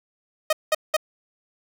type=tone bursts; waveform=sawtooth; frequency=622.3 Hz; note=D#5; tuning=in tune; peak=-13 dBFS; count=3; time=0.5-0.967 s; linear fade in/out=5 ms; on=29 ms; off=190 ms; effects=none